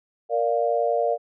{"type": "chord", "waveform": "sine", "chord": "Bb major", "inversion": "none", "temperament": "equal", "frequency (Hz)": [466.2, 587.3, 698.5], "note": ["Bb4", "D5", "F5"], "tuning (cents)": [0, 0, 0], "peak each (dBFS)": -24, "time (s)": [0.29, 1.18], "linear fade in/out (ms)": 50, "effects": []}